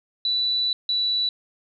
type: tone pair in turn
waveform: sine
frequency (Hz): 3963 / 3949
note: B7 / B7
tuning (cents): +5 / -1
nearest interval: unison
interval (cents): 6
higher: first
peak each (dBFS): -20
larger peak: neither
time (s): 0.25-0.73 / 0.89-1.29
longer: first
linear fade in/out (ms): 2
effects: none